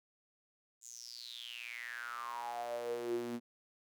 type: tone with high-pass filter sweep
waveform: sawtooth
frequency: 119.4 Hz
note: A#2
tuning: 42 cents sharp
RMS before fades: -42 dBFS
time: 0.81-3.4 s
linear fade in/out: 50 ms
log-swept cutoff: 7300 to 250 Hz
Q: 9.9
effects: none